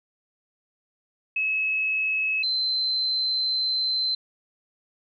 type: tone pair in turn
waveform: sine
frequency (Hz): 2578 / 4083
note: E7 / C8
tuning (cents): -39 / -43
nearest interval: minor sixth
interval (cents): 796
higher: second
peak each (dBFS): -22 / -22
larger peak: neither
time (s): 1.36-2.43 / 2.43-4.15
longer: second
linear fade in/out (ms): 5
effects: none